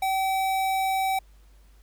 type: tone with notch filter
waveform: square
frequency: 767 Hz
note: G5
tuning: 38 cents flat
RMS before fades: -25 dBFS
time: 0.02-1.19 s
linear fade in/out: 5 ms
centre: 5900 Hz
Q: 1.9
effects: added 50 Hz sine -51 dBFS peak until 1.82 s + pink hiss -64 dBFS RMS until 1.82 s